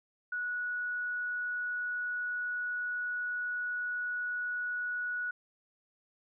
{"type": "tone", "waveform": "sine", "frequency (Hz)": 1466, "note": "F#6", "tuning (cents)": -16, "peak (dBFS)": -32, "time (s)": [0.32, 5.31], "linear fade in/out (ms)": 5, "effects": []}